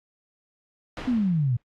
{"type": "noise with exponential decay", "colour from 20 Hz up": "pink", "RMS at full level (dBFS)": -31, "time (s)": [0.97, 1.62], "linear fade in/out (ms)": 1, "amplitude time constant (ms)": 140}
{"type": "exponential sweep", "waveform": "sine", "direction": "down", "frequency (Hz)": [262.3, 115.1], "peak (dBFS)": -20, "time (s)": [1.07, 1.57], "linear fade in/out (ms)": 10}
{"effects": ["low-pass 3000 Hz 12 dB/octave", "AAC 48 kbps"]}